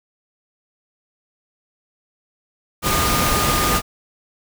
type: tone in noise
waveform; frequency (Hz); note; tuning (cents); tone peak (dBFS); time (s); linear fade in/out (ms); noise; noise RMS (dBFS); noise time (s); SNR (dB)
sine; 1220; D#6; -34; -22; 2.82-3.82; 50; pink; -19; 2.82-3.82; -6
effects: none